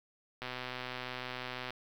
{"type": "click train", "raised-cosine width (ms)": 0.3, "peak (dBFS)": -23, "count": 163, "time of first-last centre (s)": [0.42, 1.706], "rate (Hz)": 126, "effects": ["9-bit"]}